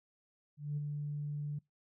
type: tone with ADSR envelope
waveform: sine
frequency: 146.83 Hz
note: D3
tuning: in tune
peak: -31 dBFS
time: 0.57-1.59 s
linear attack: 200 ms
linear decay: 24 ms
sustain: -4 dB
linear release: 8 ms
effects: noise-tail reverb RT60 0.2 s tail -26 dB re dry + tanh soft clip ceiling -29 dBFS